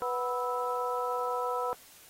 harmonic tone with a mistuned harmonic, 246.9 Hz, B3, in tune, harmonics 2 / 3 / 4 / 5, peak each -33 / -37 / -34 / -35 dBFS, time 0.02-1.73 s, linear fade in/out 0 ms, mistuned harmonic 5, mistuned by +100 cents, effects white hiss -55 dBFS RMS until 2.09 s + AAC 48 kbps

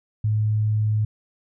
sine tone, 107.3 Hz, A2, 43 cents flat, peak -18 dBFS, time 0.24-1.05 s, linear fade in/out 5 ms, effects none

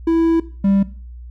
triangle tone pair in turn, 329.6 / 197.12 Hz, E4 / G3, 0 / +10 cents, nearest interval major sixth, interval 890 cents, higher first, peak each -10 dBFS, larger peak neither, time 0.07-0.4 / 0.64-0.83 s, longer first, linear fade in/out 5 ms, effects noise-tail reverb RT60 0.4 s tail -17 dB re dry + added 60 Hz sine -32 dBFS peak until 1.3 s

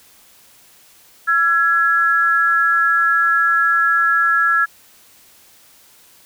sine tone pair together, 1352 / 1675.8 Hz, E6 / G#6, +43 / +15 cents, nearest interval major third, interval 372 cents, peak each -15 dBFS, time 1.27-4.66 s, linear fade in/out 20 ms, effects white hiss -49 dBFS RMS until 6.25 s

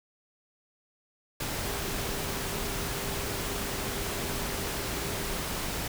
sine tone in noise, 400 Hz, G4, 35 cents sharp, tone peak -41 dBFS, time 1.64-5.37 s, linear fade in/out 5 ms, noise pink, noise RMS -33 dBFS, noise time 1.4-5.88 s, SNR -11 dB, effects none

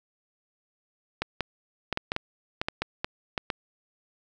clicks, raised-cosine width 0.3 ms, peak -11 dBFS, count 12, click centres 1.22 / 1.407 / 1.927 / 1.974 / 2.119 / 2.164 / 2.615 / 2.685 / 2.82 / 3.045 / 3.378 / 3.502 s, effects none

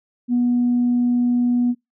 sine tone, 243.6 Hz, B3, 24 cents flat, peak -14 dBFS, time 0.28-1.75 s, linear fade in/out 50 ms, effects noise-tail reverb RT60 0.2 s tail -25 dB re dry + tanh soft clip ceiling -11 dBFS

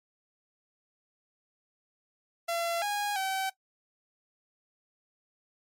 sawtooth tone with pitch steps, 679 / 822 / 767 Hz, F5 / G#5 / G5, -49 / -18 / -38 cents, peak -25 dBFS, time 2.48-3.5 s, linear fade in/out 10 ms, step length 340 ms, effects noise-tail reverb RT60 0.1 s tail -18 dB re dry + MP3 64 kbps

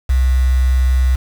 sine tone with quantisation, 63.9 Hz, C2, 40 cents flat, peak -10 dBFS, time 0.09-1.16 s, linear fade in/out 10 ms, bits 5, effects none

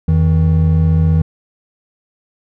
triangle tone pair together, 84.6 / 159.7 Hz, E2 / D#3, +45 / +45 cents, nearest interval major seventh, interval 1100 cents, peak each -10 dBFS, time 0.08-1.22 s, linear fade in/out 5 ms, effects none

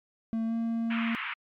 triangle tone with pitch glide, 225.3 to 229.1 Hz, A3 to A#3, +41 to -30 cents, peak -25 dBFS, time 0.33-1.15 s, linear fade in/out 0 ms, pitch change +29 cents, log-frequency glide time 0.46-0.54 s
white band-pass noise, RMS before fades -35 dBFS, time 0.9-1.34 s, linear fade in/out 10 ms, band 1000 to 2800 Hz, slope 48 dB/octave
effects MP3 64 kbps

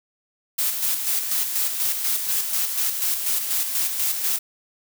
blue noise with tremolo, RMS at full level -22 dBFS, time 0.58-4.39 s, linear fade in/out 10 ms, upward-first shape square, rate 4.1 Hz, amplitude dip 45%, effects none

